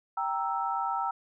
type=chord; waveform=sine; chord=E diminished; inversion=first; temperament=equal; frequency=784 / 932.3 / 1318.5 Hz; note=G5 / Bb5 / E6; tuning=0 / 0 / 0 cents; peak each=-32 dBFS; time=0.17-1.11 s; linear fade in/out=5 ms; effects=none